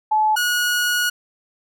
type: tone pair in turn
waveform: sine / sawtooth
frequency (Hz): 861 / 1453.1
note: A5 / F#6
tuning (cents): -38 / -32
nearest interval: major sixth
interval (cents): 906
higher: second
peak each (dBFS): -14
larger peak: neither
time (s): 0.11-0.36 / 0.36-1.1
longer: second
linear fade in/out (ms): 10
effects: none